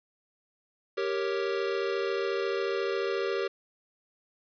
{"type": "chord", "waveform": "square", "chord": "G diminished", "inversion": "none", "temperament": "equal", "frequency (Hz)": [392, 466.2, 554.4], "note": ["G4", "Bb4", "Db5"], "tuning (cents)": [0, 0, 0], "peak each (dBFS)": [-31, -33, -36], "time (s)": [0.97, 3.48], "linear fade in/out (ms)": 10, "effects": ["resampled to 11025 Hz", "10-bit"]}